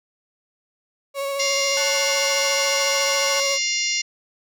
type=tone with vibrato; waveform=35% pulse; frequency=554.4 Hz; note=C#5; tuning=in tune; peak=-22 dBFS; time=1.14-3.59 s; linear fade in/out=50 ms; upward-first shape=sine; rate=14 Hz; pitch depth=17 cents each way
type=harmonic tone; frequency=702 Hz; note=F5; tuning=9 cents sharp; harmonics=3 / 4 / 5 / 6 / 7 / 8 / 9 / 10; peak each=-26 / -28 / -35 / -30 / -30 / -25 / -35 / -32 dBFS; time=1.39-4.02 s; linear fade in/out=10 ms
type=chord; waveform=sawtooth; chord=F# minor; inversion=first; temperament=equal; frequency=880 / 1108.7 / 1480 Hz; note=A5 / C#6 / F#6; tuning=0 / 0 / 0 cents; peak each=-28 dBFS; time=1.77-3.4 s; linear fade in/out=0 ms
effects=none